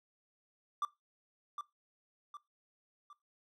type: tone with echo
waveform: triangle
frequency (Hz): 1174.7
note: D6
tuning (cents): 0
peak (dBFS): -29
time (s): 0.82-0.85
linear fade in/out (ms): 2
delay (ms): 760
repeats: 3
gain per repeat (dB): -7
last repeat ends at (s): 3.13
effects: noise-tail reverb RT60 0.2 s tail -19 dB re dry